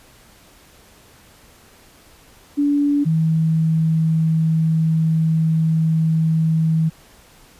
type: tone pair in turn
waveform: sine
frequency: 287.8 / 160.5 Hz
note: D4 / E3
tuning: -35 / -46 cents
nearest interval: minor seventh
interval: 1011 cents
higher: first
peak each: -14 / -14 dBFS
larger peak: neither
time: 2.57-3.05 / 3.05-6.9 s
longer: second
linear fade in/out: 20 ms
effects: pink hiss -49 dBFS RMS until 7.59 s + resampled to 32000 Hz